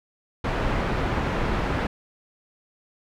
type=low-pass noise; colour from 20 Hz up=pink; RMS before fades=-25 dBFS; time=0.44-1.87 s; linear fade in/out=5 ms; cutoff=1900 Hz; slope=12 dB/octave; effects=none